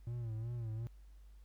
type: tone with vibrato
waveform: triangle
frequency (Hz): 114.9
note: A#2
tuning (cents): -25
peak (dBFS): -36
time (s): 0.07-0.87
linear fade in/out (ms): 0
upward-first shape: sine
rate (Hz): 2.7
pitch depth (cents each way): 88
effects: added 50 Hz sine -54 dBFS peak until 1.44 s + pink hiss -75 dBFS RMS until 1.44 s